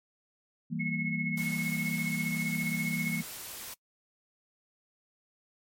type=chord; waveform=sine; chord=E diminished; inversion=none; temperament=equal; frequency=164.81 / 196 / 233.1 Hz; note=E3 / G3 / Bb3; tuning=0 / 0 / 0 cents; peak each=-34 / -37 / -35 dBFS; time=0.7-3.23 s; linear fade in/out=20 ms
type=tone with tremolo; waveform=sine; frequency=2182 Hz; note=C#7; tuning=28 cents flat; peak=-30 dBFS; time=0.79-3.21 s; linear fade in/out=20 ms; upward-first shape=sine; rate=15 Hz; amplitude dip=60%
type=noise; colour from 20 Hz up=white; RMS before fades=-42 dBFS; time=1.37-3.74 s; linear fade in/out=5 ms
effects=noise-tail reverb RT60 0.1 s tail -24 dB re dry + MP3 64 kbps